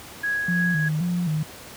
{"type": "tone with tremolo", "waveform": "sine", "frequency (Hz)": 1661.2, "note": "G#6", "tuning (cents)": 0, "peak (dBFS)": -21, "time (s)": [0.23, 0.89], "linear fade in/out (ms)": 10, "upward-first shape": "triangle", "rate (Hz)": 3.1, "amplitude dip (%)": 35}
{"type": "tone with vibrato", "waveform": "sine", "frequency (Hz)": 165, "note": "E3", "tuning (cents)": 2, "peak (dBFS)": -21, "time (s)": [0.48, 1.43], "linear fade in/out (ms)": 5, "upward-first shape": "square", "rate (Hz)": 1.9, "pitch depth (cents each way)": 110}
{"effects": ["pink hiss -41 dBFS RMS until 1.76 s", "high-pass 80 Hz 12 dB/octave"]}